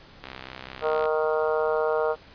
click train, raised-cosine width 0.3 ms, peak -21 dBFS, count 54, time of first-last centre 0.24-1.055 s, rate 65 Hz
harmonic tone, 155.56 Hz, D#3, in tune, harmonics 3 / 4 / 5 / 6 / 7 / 8 / 9, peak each -24 / -27 / -33 / -34 / -35 / -35 / -35 dBFS, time 0.81-2.16 s, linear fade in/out 50 ms
effects pink hiss -50 dBFS RMS until 2.34 s + resampled to 11025 Hz

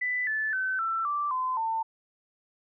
sine tone with pitch steps, 1991 / 1743.3 / 1526.4 / 1336.5 / 1170.3 / 1024.7 / 897.2 Hz, B6 / A6 / G6 / E6 / D6 / C6 / A5, +14 / -17 / -47 / +23 / -6 / -36 / +34 cents, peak -26 dBFS, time 0.01-1.83 s, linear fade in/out 10 ms, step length 260 ms, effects none

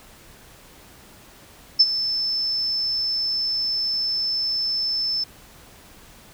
sine tone with ADSR envelope, 5274 Hz, E8, in tune, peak -8 dBFS, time 1.79-5.24 s, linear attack 15 ms, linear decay 42 ms, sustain -13 dB, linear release 6 ms, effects pink hiss -48 dBFS RMS until 6.33 s

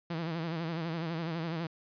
sawtooth tone with vibrato, 164.81 Hz, E3, in tune, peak -29 dBFS, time 0.1-1.67 s, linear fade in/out 5 ms, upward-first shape sine, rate 12 Hz, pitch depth 82 cents each way, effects resampled to 11025 Hz

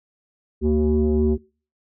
sine tone cluster, 73.7 / 228.2 / 378.8 Hz, D2 / A#3 / F#4, +7 / -37 / +41 cents, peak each -19 dBFS, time 0.61-1.38 s, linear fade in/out 50 ms, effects noise-tail reverb RT60 0.4 s tail -26 dB re dry + tanh soft clip ceiling -11 dBFS

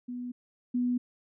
sine tone pair in turn, 246.1 / 246.1 Hz, B3 / B3, -6 / -6 cents, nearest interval unison, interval 0 cents, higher neither, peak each -34 / -25 dBFS, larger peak second, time 0.08-0.32 / 0.74-0.98 s, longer neither, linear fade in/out 10 ms, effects none

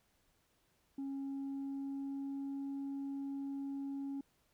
sine tone with pitch glide, 274.1 to 276.5 Hz, C#4 to C#4, -19 to -4 cents, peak -36 dBFS, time 0.98-4.21 s, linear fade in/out 5 ms, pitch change +15 cents, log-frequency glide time 1.22-2.69 s, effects tanh soft clip ceiling -37 dBFS + pink hiss -75 dBFS RMS until 4.53 s

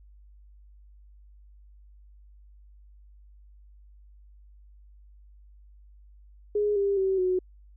sine tone with pitch steps, 415.3 / 398.8 / 383 / 367.9 Hz, G#4 / G4 / G4 / F#4, 0 / +30 / -40 / -10 cents, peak -22 dBFS, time 6.55-7.39 s, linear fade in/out 5 ms, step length 210 ms, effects added 50 Hz sine -50 dBFS peak until 7.76 s

